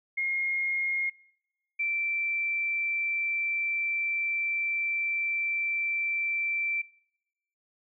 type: tone pair in turn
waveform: sine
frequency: 2143 / 2341 Hz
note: C7 / D7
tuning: +41 / -6 cents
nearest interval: major second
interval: 153 cents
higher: second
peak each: -26 dBFS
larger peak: neither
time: 0.17-1.1 / 1.79-6.82 s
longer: second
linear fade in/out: 10 ms
effects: noise-tail reverb RT60 0.9 s tail -24 dB re dry